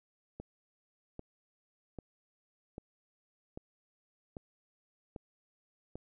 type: click train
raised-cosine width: 2 ms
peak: -29 dBFS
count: 8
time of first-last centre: 0.4-5.956 s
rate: 1.26 Hz
effects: none